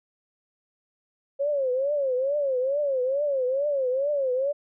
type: tone with vibrato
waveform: sine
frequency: 544 Hz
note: C#5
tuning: 33 cents flat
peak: -22 dBFS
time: 1.39-4.53 s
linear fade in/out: 20 ms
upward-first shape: triangle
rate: 2.3 Hz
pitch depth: 170 cents each way
effects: none